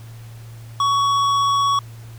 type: tone with hard clipping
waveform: triangle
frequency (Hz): 1121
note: C#6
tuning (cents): +19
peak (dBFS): -17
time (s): 0.8-1.79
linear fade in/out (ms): 2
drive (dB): 14
effects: added 114 Hz sine -35 dBFS peak until 2.18 s + pink hiss -48 dBFS RMS until 2.18 s